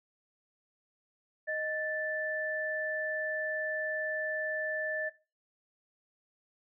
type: tone pair together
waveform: sine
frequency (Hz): 622.3 / 1760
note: D#5 / A6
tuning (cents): 0 / 0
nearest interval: octave + tritone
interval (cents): 1800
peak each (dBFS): -35 / -33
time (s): 1.47-5.1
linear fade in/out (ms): 20
effects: noise-tail reverb RT60 0.3 s tail -17 dB re dry